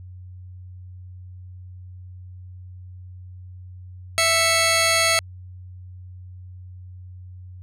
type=tone pair together; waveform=10% pulse; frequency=661 / 2200 Hz; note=E5 / C#7; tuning=+5 / -14 cents; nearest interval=octave + major sixth; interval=2081 cents; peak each=-10 dBFS; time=4.18-5.19 s; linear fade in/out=0 ms; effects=added 91 Hz sine -37 dBFS peak until 7.62 s + low-pass 10000 Hz 12 dB/octave